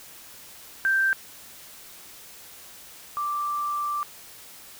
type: tone pair in turn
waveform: sine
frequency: 1568 / 1174.7 Hz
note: G6 / D6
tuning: 0 / 0 cents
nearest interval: perfect fourth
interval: 500 cents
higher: first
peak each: -19 / -25 dBFS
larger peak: first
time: 0.85-1.13 / 3.17-4.03 s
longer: second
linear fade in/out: 0 ms
effects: white hiss -46 dBFS RMS until 4.79 s